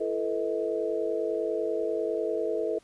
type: tone cluster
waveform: sine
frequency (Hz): 337.1 / 438.5 / 488.6 / 636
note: E4 / A4 / B4 / D#5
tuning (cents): +39 / -6 / -19 / +38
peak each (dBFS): -34 / -29 / -33 / -33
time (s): 0-2.79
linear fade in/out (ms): 10
effects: pink hiss -61 dBFS RMS until 2.83 s + resampled to 24000 Hz